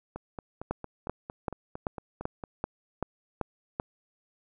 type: two click trains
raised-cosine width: 1 ms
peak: -23 / -15 dBFS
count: 11 / 9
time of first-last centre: 0.16-2.438 / 0.71-3.799 s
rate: 4.39 / 2.59 Hz
effects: none